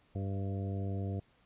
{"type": "harmonic tone with a mistuned harmonic", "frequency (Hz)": 98, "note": "G2", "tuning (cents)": 0, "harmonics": [1, 2, 3, 4, 5, 6, 7], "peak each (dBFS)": [-34, -41, -45, -47, -48, -53, -50], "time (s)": [0.15, 1.2], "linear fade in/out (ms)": 5, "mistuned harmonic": 6, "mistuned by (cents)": 20, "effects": ["pink hiss -68 dBFS RMS until 1.45 s", "resampled to 8000 Hz"]}